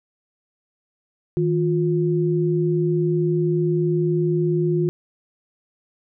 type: tone pair together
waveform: sine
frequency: 158.28 / 354.3 Hz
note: D#3 / F4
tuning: +30 / +25 cents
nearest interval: octave + major second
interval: 1395 cents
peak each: -20 dBFS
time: 1.37-4.89 s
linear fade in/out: 0 ms
effects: none